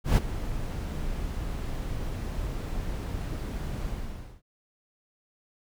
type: noise with ADSR envelope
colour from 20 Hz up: brown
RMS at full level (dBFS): -17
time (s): 0.04-4.42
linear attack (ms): 130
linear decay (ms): 22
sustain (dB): -15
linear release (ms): 550
effects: none